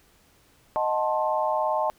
sine chord, D# diminished seventh, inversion none, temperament equal with one note detuned, 622.3 / 740 / 880 / 1059.9 Hz, D#5 / F#5 / A5 / C6, 0 / 0 / 0 / +22 cents, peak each -26 / -31 / -26 / -30 dBFS, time 0.76-1.9 s, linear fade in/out 0 ms, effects pink hiss -60 dBFS RMS until 1.98 s

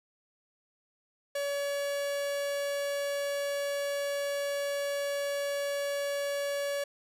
45% pulse tone, 567 Hz, C#5, 39 cents sharp, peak -30 dBFS, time 1.35-6.84 s, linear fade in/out 5 ms, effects resampled to 32000 Hz + 11-bit

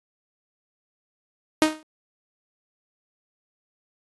sawtooth tone with exponential decay, 311.1 Hz, D#4, in tune, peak -8 dBFS, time 1.62-1.83 s, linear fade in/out 1 ms, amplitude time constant 44 ms, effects AAC 32 kbps

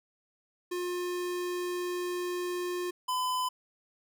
square tone pair in turn, 356.3 / 1009.8 Hz, F4 / B5, +35 / +38 cents, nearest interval octave + tritone, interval 1803 cents, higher second, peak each -32 / -29 dBFS, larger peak second, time 0.71-2.91 / 3.08-3.49 s, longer first, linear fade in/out 10 ms, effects none

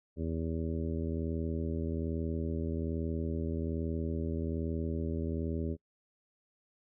harmonic tone, 81.2 Hz, E2, 26 cents flat, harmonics 1 / 2 / 3 / 4 / 5 / 6 / 7, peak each -35 / -39 / -38 / -41 / -41 / -51 / -47 dBFS, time 0.16-5.77 s, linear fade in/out 50 ms, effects noise-tail reverb RT60 0.1 s tail -25 dB re dry

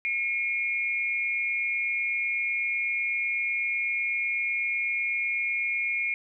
sine tone pair together, 2172 / 2400 Hz, C#7 / D7, -36 / +37 cents, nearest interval major second, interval 173 cents, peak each -28 dBFS, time 0.05-6.14 s, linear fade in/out 0 ms, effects none

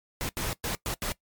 pink noise bursts at uneven times, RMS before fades -31 dBFS, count 5, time 0.21-0.29 / 0.37-0.53 / 0.64-0.75 / 0.86-0.94 / 1.02-1.12 s, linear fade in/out 0 ms, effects noise-tail reverb RT60 0.1 s tail -20 dB re dry + MP3 96 kbps

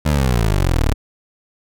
20% pulse exponential sweep, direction down, 78.6 to 34.65 Hz, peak -9 dBFS, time 0.05-0.94 s, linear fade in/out 10 ms, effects none

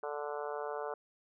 harmonic tone, 146.83 Hz, D3, in tune, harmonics 3 / 4 / 5 / 6 / 7 / 8 / 9 / 10, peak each -40 / -42 / -44 / -46 / -47 / -48 / -49 / -50 dBFS, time 0.03-0.94 s, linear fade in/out 2 ms, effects none

